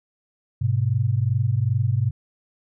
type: tone pair together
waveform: sine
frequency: 103.83 / 126.38 Hz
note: G#2 / B2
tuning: 0 / +40 cents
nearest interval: minor third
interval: 340 cents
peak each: -21 / -21 dBFS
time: 0.61-2.11 s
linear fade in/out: 10 ms
effects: none